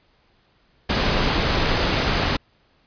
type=noise; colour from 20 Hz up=pink; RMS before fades=-20 dBFS; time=0.89-2.37 s; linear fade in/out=10 ms; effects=pink hiss -61 dBFS RMS until 2.86 s + resampled to 11025 Hz